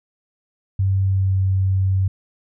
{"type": "tone with pitch glide", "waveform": "sine", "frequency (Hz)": [96.4, 95.29], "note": ["G2", "G2"], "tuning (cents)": [-28, -49], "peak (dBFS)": -15, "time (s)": [0.79, 2.08], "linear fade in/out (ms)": 5, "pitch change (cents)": -21, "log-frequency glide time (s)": [1.01, 1.37], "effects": []}